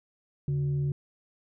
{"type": "tone with frequency modulation", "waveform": "sine", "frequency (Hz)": 142.3, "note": "C#3", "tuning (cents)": 46, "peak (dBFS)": -25, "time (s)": [0.48, 0.92], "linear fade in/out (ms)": 2, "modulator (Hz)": 224, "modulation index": 0.29, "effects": []}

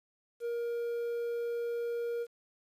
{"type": "tone with quantisation", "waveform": "triangle", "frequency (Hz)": 471.3, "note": "A#4", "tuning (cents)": 19, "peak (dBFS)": -30, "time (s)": [0.4, 2.27], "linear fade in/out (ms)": 50, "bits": 10, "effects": ["resampled to 32000 Hz"]}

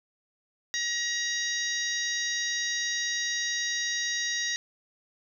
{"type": "harmonic tone with a mistuned harmonic", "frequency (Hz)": 949, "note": "A#5", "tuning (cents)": 31, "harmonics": [2, 3, 4, 5, 6, 7], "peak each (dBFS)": [-31, -43, -33, -38, -34, -38], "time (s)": [0.74, 4.56], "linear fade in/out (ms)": 0, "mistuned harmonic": 7, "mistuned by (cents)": -37, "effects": ["10-bit"]}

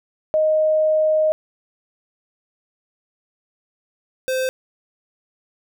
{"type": "tone pair in turn", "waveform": ["sine", "square"], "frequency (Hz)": [622.3, 518.5], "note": ["D#5", "C5"], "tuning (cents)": [0, -16], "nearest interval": "minor third", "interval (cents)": 316, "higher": "first", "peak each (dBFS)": [-14, -20], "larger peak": "first", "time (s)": [[0.34, 1.32], [4.28, 4.49]], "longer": "first", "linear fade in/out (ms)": 0, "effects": []}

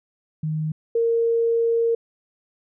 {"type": "tone pair in turn", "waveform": "sine", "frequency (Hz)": [155.56, 461.9], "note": ["D#3", "A#4"], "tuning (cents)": [0, -16], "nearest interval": "octave + perfect fifth", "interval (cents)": 1884, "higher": "second", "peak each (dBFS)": [-22, -17], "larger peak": "second", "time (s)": [[0.43, 0.72], [0.95, 1.95]], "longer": "second", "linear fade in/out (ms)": 5, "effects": []}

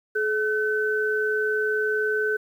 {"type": "tone pair together", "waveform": "sine", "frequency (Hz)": [427.7, 1519], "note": ["A4", "F#6"], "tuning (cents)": [-49, 45], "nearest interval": "octave + minor seventh", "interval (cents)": 2194, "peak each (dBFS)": -24, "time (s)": [0.15, 2.37], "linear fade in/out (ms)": 10, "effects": ["9-bit"]}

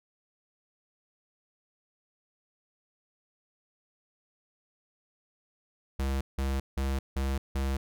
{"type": "tone bursts", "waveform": "square", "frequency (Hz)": 67.4, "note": "C#2", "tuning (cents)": -48, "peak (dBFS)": -28, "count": 5, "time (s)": [5.99, 7.77], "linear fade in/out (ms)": 5, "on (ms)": 220, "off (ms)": 170, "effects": []}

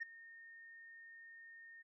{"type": "tone with ADSR envelope", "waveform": "sine", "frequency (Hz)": 1834, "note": "A#6", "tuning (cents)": -29, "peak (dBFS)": -36, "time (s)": [0, 1.83], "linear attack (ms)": 22, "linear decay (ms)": 14, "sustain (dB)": -18, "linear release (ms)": 21, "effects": ["tanh soft clip ceiling -34 dBFS"]}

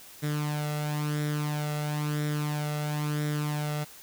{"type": "tone with flanger", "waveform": "sawtooth", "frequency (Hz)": 149.3, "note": "D3", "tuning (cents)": 29, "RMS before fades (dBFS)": -30, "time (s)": [0.22, 3.85], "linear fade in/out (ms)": 20, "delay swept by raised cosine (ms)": [0.54, 1.51], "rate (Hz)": 0.99, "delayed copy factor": 0.6, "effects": ["white hiss -49 dBFS RMS until 4.02 s"]}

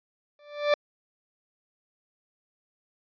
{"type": "tone with exponential growth", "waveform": "40% pulse", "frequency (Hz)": 587.3, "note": "D5", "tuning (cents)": 0, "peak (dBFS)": -16, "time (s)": [0.39, 0.74], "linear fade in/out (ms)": 2, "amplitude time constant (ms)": 76, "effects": ["resampled to 11025 Hz"]}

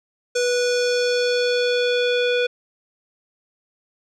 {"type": "tone with low-pass filter sweep", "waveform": "square", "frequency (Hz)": 490, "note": "B4", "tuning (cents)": -14, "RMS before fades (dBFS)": -20, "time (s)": [0.35, 2.47], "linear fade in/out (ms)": 10, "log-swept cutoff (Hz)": [6600, 3100], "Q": 2.6, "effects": []}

